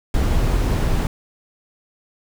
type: noise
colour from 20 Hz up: brown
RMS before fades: -18 dBFS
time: 0.14-1.07 s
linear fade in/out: 2 ms
effects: none